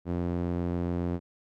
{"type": "tone with band-pass filter", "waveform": "sawtooth", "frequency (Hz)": 87.3, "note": "F2", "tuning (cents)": 0, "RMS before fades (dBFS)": -30, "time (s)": [0.05, 1.2], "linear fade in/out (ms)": 50, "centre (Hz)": 270, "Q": 0.84, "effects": []}